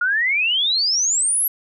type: exponential sweep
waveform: sine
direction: up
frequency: 1400 to 11840 Hz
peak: -16 dBFS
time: 0.01-1.48 s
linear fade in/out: 5 ms
effects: none